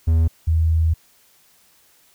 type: tone pair in turn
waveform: triangle / sine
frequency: 81.2 / 80.87 Hz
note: E2 / E2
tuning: -26 / -33 cents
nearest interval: unison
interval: 7 cents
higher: first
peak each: -11 / -14 dBFS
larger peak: first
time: 0.07-0.28 / 0.47-0.94 s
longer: second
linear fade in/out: 10 ms
effects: white hiss -56 dBFS RMS until 2.14 s